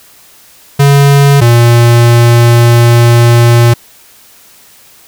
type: tone pair in turn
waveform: square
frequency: 140.8 / 118.4 Hz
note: C#3 / A#2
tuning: +27 / +27 cents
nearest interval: minor third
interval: 300 cents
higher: first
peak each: -3 dBFS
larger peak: neither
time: 0.79-1.41 / 1.41-3.74 s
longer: second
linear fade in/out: 10 ms
effects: white hiss -40 dBFS RMS until 5.07 s